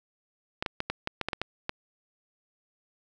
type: clicks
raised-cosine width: 0.3 ms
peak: -13 dBFS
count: 10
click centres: 0.625 / 0.662 / 0.804 / 0.9 / 1.074 / 1.213 / 1.286 / 1.332 / 1.416 / 1.694 s
effects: none